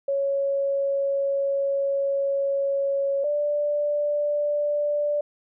sine tone pair in turn, 554.4 / 587.4 Hz, C#5 / D5, 0 / 0 cents, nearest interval minor second, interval 100 cents, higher second, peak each -21 dBFS, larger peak neither, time 0.08-3.24 / 3.24-5.21 s, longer first, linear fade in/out 5 ms, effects none

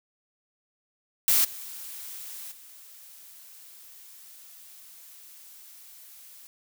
blue noise with level steps, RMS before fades -21 / -40 / -49 dBFS, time 1.28-6.47 s, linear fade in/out 0 ms, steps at 1.44 / 2.51 s, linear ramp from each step 10 ms, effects none

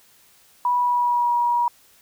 sine tone with pitch glide, 979 to 958.3 Hz, B5 to A#5, -15 to +48 cents, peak -17 dBFS, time 0.65-1.68 s, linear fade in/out 2 ms, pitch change -37 cents, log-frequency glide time 0.79-1.32 s, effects white hiss -55 dBFS RMS until 2.01 s

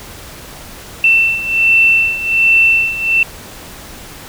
sine beating tone pair, 2680 / 2681.3 Hz, E7 / E7, +28 / +29 cents, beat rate 1.3 Hz, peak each -10 / -14 dBFS, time 1.04-3.23 s, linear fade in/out 2 ms, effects pink hiss -33 dBFS RMS until 4.28 s

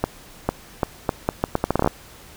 accelerating click train, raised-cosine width 1 ms, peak -4 dBFS, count 15, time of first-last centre 0.04-1.875 s, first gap 450 ms, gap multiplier 0.76, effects pink hiss -45 dBFS RMS until 2.36 s

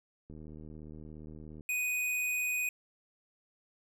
click train, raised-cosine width 3 ms, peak -36 dBFS, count 102, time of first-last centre 0.3-1.608 s, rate 77.2 Hz
square tone, 2489 Hz, D#7, in tune, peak -31 dBFS, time 1.69-2.69 s, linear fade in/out 2 ms
effects none

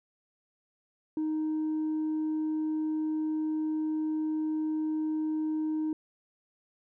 triangle tone with tanh clipping, 311.1 Hz, D#4, in tune, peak -28 dBFS, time 1.17-5.93 s, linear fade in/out 2 ms, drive 6 dB, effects none

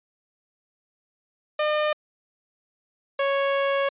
sawtooth tone pair in turn, 605 / 553.8 Hz, D#5 / C#5, -49 / -2 cents, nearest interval major second, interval 153 cents, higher first, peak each -17 / -17 dBFS, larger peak neither, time 1.59-1.93 / 3.19-3.89 s, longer second, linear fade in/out 5 ms, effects resampled to 8000 Hz

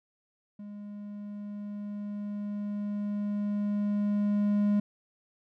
triangle tone with level ramp, 205.8 Hz, G#3, 16 cents flat, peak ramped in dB -38 to -20 dBFS, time 0.59-4.8 s, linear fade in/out 5 ms, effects none

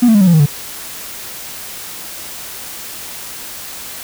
triangle tone with pitch steps, 243.3 / 223.1 / 204.6 / 187.61 / 172.04 / 157.76 / 144.67 Hz, B3 / A3 / G#3 / F#3 / F3 / D#3 / D3, -26 / +24 / -26 / +24 / -26 / +24 / -26 cents, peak -3 dBFS, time 0.02-0.461 s, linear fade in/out 10 ms, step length 63 ms, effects tanh soft clip ceiling 0 dBFS + white hiss -29 dBFS RMS until 4.03 s

